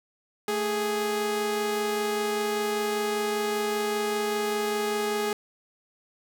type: tone pair together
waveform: sawtooth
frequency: 220.2 / 415.3 Hz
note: A3 / G#4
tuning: +2 / 0 cents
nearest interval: major seventh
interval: 1098 cents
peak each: -30 / -22 dBFS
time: 0.48-5.33 s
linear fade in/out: 2 ms
effects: none